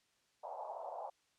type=band-pass noise; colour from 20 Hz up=pink; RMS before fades=-45 dBFS; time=0.43-1.1 s; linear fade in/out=10 ms; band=580 to 930 Hz; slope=48 dB/octave; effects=white hiss -75 dBFS RMS until 1.38 s + low-pass 7000 Hz 12 dB/octave